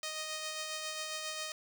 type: tone with tremolo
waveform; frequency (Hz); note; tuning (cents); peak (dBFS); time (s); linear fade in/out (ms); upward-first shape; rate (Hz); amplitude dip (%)
5% pulse; 622.3; D#5; 0; -25; 0.03-1.52; 2; sine; 7.4; 30
effects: 11-bit